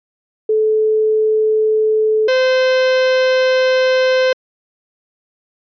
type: tone pair in turn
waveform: sine / 45% pulse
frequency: 433.8 / 515.9 Hz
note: A4 / C5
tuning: -25 / -24 cents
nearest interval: minor third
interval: 301 cents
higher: second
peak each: -11 dBFS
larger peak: neither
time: 0.49-2.28 / 2.28-4.33 s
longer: second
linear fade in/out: 5 ms
effects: resampled to 11025 Hz